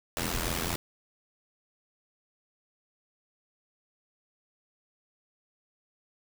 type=noise with amplitude modulation; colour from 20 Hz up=pink; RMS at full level=-28 dBFS; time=0.17-0.76 s; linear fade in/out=0 ms; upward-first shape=sine; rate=84.5 Hz; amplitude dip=80%; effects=none